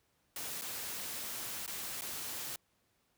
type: noise with dropouts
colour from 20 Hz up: white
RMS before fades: -41 dBFS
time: 0.36-2.56 s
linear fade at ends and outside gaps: 2 ms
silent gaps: 0.613-0.619 / 1.663-1.677 / 2.011-2.019 s
effects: pink hiss -75 dBFS RMS until 3.17 s + high-pass 60 Hz 12 dB/octave